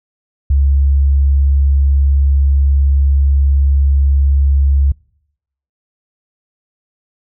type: tone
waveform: sine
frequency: 69.3 Hz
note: C#2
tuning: in tune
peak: -8 dBFS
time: 0.5-4.92 s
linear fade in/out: 5 ms
effects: noise-tail reverb RT60 0.8 s tail -26 dB re dry